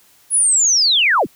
sine linear sweep, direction down, 10548 to 69.9 Hz, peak -11 dBFS, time 0.3-1.27 s, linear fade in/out 50 ms, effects white hiss -52 dBFS RMS until 1.35 s

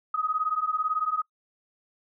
sine beating tone pair, 1247 / 1265 Hz, D#6 / D#6, +3 / +28 cents, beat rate 18 Hz, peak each -28 / -27 dBFS, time 0.14-1.22 s, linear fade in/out 5 ms, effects noise-tail reverb RT60 0.1 s tail -24 dB re dry

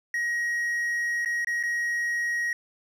triangle tone with dropouts, 1892 Hz, A#6, 25 cents sharp, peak -23 dBFS, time 0.14-2.53 s, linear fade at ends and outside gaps 2 ms, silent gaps 1.249-1.258 / 1.447-1.471 / 1.629-1.635 s, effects none

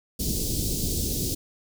pink band-stop noise, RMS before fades -27 dBFS, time 0.19-1.35 s, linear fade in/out 10 ms, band 390 to 4400 Hz, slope 24 dB/octave, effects none

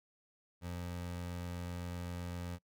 25% pulse tone, 87.8 Hz, F2, 10 cents sharp, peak -36 dBFS, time 0.61-2.59 s, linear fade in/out 50 ms, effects noise-tail reverb RT60 0.1 s tail -24 dB re dry

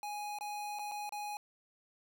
square tone with dropouts, 830.6 Hz, G#5, in tune, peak -39 dBFS, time 0.03-1.37 s, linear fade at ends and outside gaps 1 ms, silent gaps 0.387-0.409 / 0.788-0.793 / 0.914-0.918 / 1.093-1.123 s, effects none

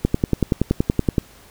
click train, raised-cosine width 3 ms, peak -3 dBFS, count 13, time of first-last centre 0.05-1.182 s, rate 10.6 Hz, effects pink hiss -48 dBFS RMS until 1.5 s

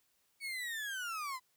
35% pulse linear sweep, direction down, 2245 to 987.8 Hz, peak -36 dBFS, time 0.4-1.4 s, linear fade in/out 50 ms, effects white hiss -75 dBFS RMS until 1.56 s

